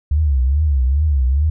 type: tone with vibrato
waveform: sine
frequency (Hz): 70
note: C#2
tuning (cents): +18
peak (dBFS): -12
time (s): 0.11-1.5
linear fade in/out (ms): 5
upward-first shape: triangle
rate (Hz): 2.4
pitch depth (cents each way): 220
effects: none